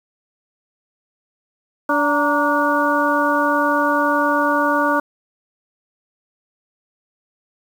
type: harmonic tone with a mistuned harmonic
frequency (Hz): 290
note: D4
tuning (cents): -22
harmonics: 1 / 2 / 3 / 4 / 5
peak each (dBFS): -21 / -21 / -21 / -21 / -21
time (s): 1.89-5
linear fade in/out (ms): 5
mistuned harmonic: 3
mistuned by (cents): +100
effects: 7-bit